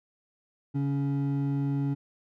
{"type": "tone pair together", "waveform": "triangle", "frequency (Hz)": [139.9, 279.8], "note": ["C#3", "C#4"], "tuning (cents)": [16, 16], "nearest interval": "octave", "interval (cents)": 1200, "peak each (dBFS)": [-25, -28], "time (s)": [0.74, 1.95], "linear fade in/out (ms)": 20, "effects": []}